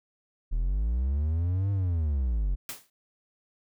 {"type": "linear two-way sweep", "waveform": "triangle", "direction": "up then down", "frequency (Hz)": [36.71, 100.7, 42.32], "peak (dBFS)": -22, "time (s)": [0.51, 2.56], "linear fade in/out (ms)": 20, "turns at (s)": 1.71}
{"type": "noise with exponential decay", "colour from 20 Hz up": "white", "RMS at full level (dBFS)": -33, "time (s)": [2.69, 2.9], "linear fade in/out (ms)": 2, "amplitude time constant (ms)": 44}
{"effects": []}